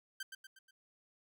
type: tone with echo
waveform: sawtooth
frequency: 1558 Hz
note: G6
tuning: 11 cents flat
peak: -36 dBFS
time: 0.2-0.23 s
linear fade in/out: 5 ms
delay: 120 ms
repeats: 4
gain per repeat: -6 dB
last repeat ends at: 0.71 s
effects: none